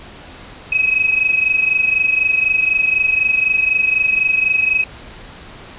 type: tone pair together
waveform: sine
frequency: 2538 / 2562 Hz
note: D#7 / E7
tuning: +34 / -50 cents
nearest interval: unison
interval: 16 cents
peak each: -14 / -18 dBFS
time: 0.72-4.84 s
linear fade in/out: 5 ms
effects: pink hiss -37 dBFS RMS until 5.78 s + resampled to 8000 Hz